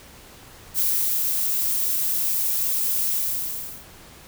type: noise with ADSR envelope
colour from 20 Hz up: violet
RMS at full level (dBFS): -21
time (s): 0.74-3.86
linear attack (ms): 46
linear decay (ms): 350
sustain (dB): -2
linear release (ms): 720
effects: pink hiss -46 dBFS RMS until 4.27 s